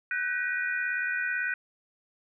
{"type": "tone cluster", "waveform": "sine", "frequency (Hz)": [1495, 1573, 1909, 2449], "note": ["F#6", "G6", "A#6", "D#7"], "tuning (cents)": [17, 6, 41, -28], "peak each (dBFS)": [-29, -37, -34, -36], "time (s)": [0.11, 1.54], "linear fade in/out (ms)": 2, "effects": []}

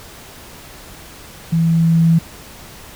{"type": "tone with level ramp", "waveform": "sine", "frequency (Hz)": 165, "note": "E3", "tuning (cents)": 2, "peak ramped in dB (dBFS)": [-12, -8], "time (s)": [1.52, 2.19], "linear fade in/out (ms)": 10, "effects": ["pink hiss -38 dBFS RMS until 2.95 s"]}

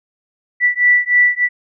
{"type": "beating tone pair", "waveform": "sine", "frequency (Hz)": [1963, 1966.3], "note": ["B6", "B6"], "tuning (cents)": [-11, -8], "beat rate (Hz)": 3.3, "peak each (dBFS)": -13, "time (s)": [0.6, 1.49], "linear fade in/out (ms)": 50, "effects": []}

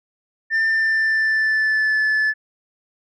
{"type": "tone with pitch glide", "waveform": "sine", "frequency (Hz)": [1792, 1735], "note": ["A6", "A6"], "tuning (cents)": [31, -25], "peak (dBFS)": -13, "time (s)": [0.5, 2.34], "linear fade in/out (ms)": 50, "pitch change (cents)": -56, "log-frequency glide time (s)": [0.69, 2], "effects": ["tanh soft clip ceiling -15 dBFS"]}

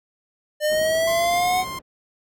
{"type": "exponential sweep", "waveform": "square", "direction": "up", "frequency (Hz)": [599, 746], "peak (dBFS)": -19, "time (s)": [0.6, 1.65], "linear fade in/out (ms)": 50}
{"type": "low-pass noise", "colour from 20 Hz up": "white", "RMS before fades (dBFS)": -39, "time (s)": [0.68, 1.82], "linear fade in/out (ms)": 50, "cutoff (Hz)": 530, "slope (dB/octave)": 12}
{"type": "tone", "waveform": "sawtooth", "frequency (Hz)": 1053, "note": "C6", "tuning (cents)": 11, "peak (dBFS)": -26, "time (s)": [1.07, 1.79], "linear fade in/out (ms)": 5}
{"effects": []}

